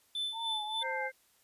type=tone with tremolo; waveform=triangle; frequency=3520 Hz; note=A7; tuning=in tune; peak=-30 dBFS; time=0.15-0.83 s; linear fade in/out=2 ms; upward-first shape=sine; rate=3.4 Hz; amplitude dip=70%
type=tone with vibrato; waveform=sine; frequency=880 Hz; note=A5; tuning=in tune; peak=-37 dBFS; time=0.32-1.1 s; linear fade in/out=50 ms; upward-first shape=triangle; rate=2.4 Hz; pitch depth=89 cents each way
type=harmonic tone; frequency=523.3 Hz; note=C5; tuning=in tune; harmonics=1 / 3 / 4; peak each=-38 / -38 / -38 dBFS; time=0.81-1.12 s; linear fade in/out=50 ms
effects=white hiss -68 dBFS RMS until 1.43 s + resampled to 32000 Hz